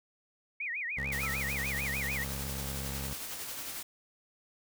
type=tone with vibrato; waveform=sine; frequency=2146 Hz; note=C7; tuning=43 cents sharp; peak=-33 dBFS; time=0.6-2.24 s; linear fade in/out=5 ms; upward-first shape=sine; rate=6.7 Hz; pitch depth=270 cents each way
type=tone; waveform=20% pulse; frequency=68.2 Hz; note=C#2; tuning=28 cents flat; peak=-32 dBFS; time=0.97-3.14 s; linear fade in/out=10 ms
type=noise with tremolo; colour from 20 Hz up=white; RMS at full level=-39 dBFS; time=1.12-3.83 s; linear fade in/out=5 ms; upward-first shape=sine; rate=11 Hz; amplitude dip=30%
type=tone with exponential decay; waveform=triangle; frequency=1316 Hz; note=E6; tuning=3 cents flat; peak=-34 dBFS; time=1.23-1.65 s; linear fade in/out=2 ms; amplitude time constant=90 ms
effects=none